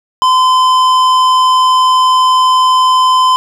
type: tone with tanh clipping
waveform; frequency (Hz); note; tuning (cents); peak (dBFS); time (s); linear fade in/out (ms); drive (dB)
sine; 1024; C6; -38; -8; 0.22-3.36; 0; 13
effects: none